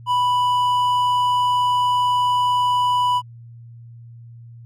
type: tone with hard clipping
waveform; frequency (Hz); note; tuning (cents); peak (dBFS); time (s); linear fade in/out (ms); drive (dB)
triangle; 987.8; B5; 0; -17; 0.06-3.22; 50; 9
effects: added 117 Hz sine -38 dBFS peak until 4.65 s